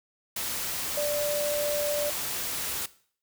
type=tone in noise; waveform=sine; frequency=587.3 Hz; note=D5; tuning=in tune; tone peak=-26 dBFS; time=0.97-2.1 s; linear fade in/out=5 ms; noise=white; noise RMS=-32 dBFS; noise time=0.36-2.86 s; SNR=+3 dB; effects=noise-tail reverb RT60 0.5 s tail -18 dB re dry